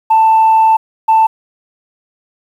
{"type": "tone pair in turn", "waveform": "sine", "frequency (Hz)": [886, 886], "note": ["A5", "A5"], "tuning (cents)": [12, 12], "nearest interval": "unison", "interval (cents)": 0, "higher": "neither", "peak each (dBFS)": -4, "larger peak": "neither", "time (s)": [[0.1, 0.77], [1.08, 1.27]], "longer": "first", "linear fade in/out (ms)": 10, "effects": ["tanh soft clip ceiling -3 dBFS", "7-bit"]}